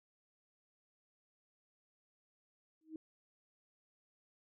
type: tone with exponential growth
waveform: sine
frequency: 316.2 Hz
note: D#4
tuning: 28 cents sharp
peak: -39 dBFS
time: 2.81-2.96 s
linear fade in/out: 2 ms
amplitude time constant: 31 ms
effects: none